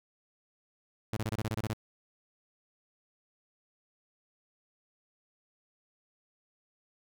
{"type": "tone bursts", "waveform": "sawtooth", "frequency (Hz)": 110, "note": "A2", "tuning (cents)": 0, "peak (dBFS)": -27, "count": 10, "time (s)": [1.13, 1.734], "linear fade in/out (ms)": 0, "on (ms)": 37, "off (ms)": 26, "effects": []}